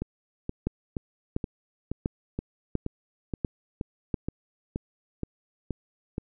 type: two click trains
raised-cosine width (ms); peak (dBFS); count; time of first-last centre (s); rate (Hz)
3; -13 / -17; 6 / 14; 0.67-4.142 / 0.02-6.181; 1.44 / 2.11
effects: none